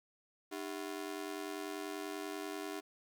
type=ring-modulated tone; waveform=sawtooth; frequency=350 Hz; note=F4; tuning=4 cents sharp; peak=-33 dBFS; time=0.51-2.81 s; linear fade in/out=20 ms; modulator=45.1 Hz; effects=11-bit